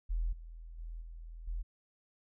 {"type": "tone with level steps", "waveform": "sine", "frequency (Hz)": 41.2, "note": "E1", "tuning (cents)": 0, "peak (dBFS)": [-30, -45, -40, -44, -34], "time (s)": [0.09, 1.63], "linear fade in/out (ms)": 20, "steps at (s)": [0.32, 0.78, 1.01, 1.47], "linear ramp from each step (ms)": 10, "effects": []}